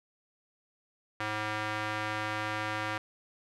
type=tone with band-pass filter; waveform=square; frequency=107.1 Hz; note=A2; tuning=46 cents flat; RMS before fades=-34 dBFS; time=1.2-2.98 s; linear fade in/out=5 ms; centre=1600 Hz; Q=1.1; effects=none